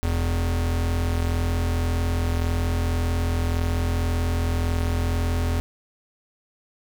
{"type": "tone pair together", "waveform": "square", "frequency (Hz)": [42.26, 84.1], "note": ["E1", "E2"], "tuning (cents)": [44, 35], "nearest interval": "octave", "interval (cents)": 1191, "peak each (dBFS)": [-27, -23], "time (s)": [0.03, 5.6], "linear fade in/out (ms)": 0, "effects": []}